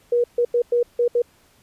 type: tone bursts at uneven times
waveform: sine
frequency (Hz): 480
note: B4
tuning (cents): -49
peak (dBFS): -15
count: 6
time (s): 0.12-0.24 / 0.38-0.45 / 0.54-0.62 / 0.72-0.83 / 0.99-1.08 / 1.15-1.22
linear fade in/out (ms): 5
effects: pink hiss -57 dBFS RMS until 1.62 s + resampled to 32000 Hz

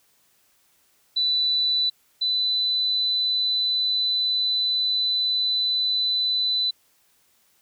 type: tone pair in turn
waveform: sine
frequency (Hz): 3978 / 3999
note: B7 / B7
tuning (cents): +12 / +21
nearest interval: unison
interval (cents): 9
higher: second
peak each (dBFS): -19 / -20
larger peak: first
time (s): 1.16-1.9 / 2.21-6.71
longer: second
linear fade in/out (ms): 10
effects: white hiss -63 dBFS RMS until 7.61 s

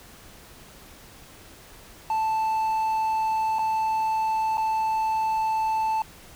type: tone with dropouts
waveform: triangle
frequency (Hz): 880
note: A5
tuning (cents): 0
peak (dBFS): -20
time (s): 2.1-6.02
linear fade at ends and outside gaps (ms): 2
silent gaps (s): 3.586-3.591 / 4.572-4.579
effects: pink hiss -48 dBFS RMS until 6.35 s

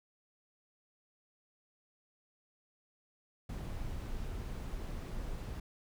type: noise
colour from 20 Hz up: brown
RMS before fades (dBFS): -40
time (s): 3.49-5.6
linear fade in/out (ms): 5
effects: none

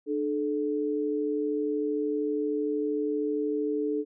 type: tone pair together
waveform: sine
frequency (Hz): 299.2 / 432.1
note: D4 / A4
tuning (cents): +32 / -31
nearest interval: tritone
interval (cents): 637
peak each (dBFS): -29 / -28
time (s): 0.06-4.05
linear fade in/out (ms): 50
effects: none

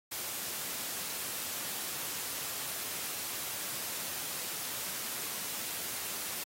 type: noise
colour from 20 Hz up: white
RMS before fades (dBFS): -38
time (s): 0.11-6.44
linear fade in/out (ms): 10
effects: high-pass 100 Hz 12 dB/octave + AAC 48 kbps

